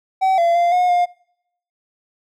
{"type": "tone with pitch steps", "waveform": "triangle", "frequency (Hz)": [762, 682, 693, 721, 708], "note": ["G5", "F5", "F5", "F#5", "F5"], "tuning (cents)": [-49, -41, -14, -45, 23], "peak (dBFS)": -11, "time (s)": [0.21, 1.06], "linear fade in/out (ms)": 20, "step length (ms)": 170, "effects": ["noise-tail reverb RT60 0.7 s tail -24 dB re dry"]}